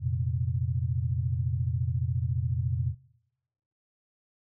sine chord, F suspended fourth, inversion none, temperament equal, 87.31 / 116.54 / 130.81 Hz, F2 / Bb2 / C3, 0 / 0 / 0 cents, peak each -30 dBFS, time 0-2.95 s, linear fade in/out 50 ms, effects noise-tail reverb RT60 0.9 s tail -22 dB re dry

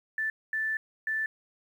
sine tone bursts at uneven times, 1760 Hz, A6, in tune, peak -27 dBFS, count 3, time 0.18-0.3 / 0.53-0.77 / 1.07-1.26 s, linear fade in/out 2 ms, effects 10-bit

